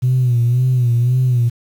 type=tone with vibrato; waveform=sine; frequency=123.47 Hz; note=B2; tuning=in tune; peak=-10 dBFS; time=0.02-1.5 s; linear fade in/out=20 ms; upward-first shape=sine; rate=1.9 Hz; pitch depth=74 cents each way; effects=tanh soft clip ceiling -8 dBFS + 7-bit